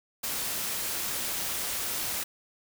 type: noise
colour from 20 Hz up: white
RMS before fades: -32 dBFS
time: 0.23-2.24 s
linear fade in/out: 10 ms
effects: none